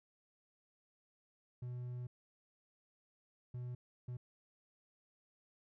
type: tone bursts at uneven times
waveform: triangle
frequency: 123.47 Hz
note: B2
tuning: in tune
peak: -39 dBFS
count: 3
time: 1.62-2.07 / 3.54-3.75 / 4.08-4.17 s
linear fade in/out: 5 ms
effects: none